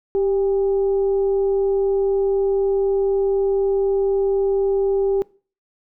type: tone with frequency modulation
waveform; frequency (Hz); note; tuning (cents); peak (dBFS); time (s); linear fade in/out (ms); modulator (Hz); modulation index
sine; 392; G4; 0; -16; 0.15-5.22; 0; 414; 0.24
effects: noise-tail reverb RT60 0.4 s tail -22 dB re dry